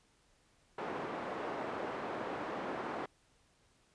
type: band-pass noise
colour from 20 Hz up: pink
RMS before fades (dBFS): -40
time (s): 0.78-3.06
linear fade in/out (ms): 5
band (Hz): 320 to 1300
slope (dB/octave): 12
effects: pink hiss -70 dBFS RMS until 3.94 s + resampled to 22050 Hz